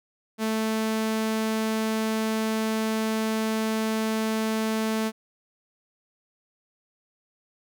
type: tone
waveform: sawtooth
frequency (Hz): 220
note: A3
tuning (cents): 0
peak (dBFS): -20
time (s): 0.38-5.12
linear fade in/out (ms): 50
effects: none